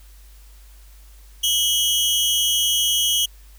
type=tone pair together; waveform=sawtooth; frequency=2960 / 3248 Hz; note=F#7 / G#7; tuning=0 / -39 cents; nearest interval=major second; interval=161 cents; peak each=-17 dBFS; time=1.43-3.26 s; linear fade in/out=10 ms; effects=added 50 Hz sine -43 dBFS peak until 3.58 s + white hiss -54 dBFS RMS until 3.58 s